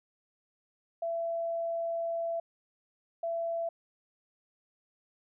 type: tone bursts at uneven times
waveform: sine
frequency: 670 Hz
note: E5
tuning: 28 cents sharp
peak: -30 dBFS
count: 2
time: 1.02-2.4 / 3.23-3.69 s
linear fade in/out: 5 ms
effects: none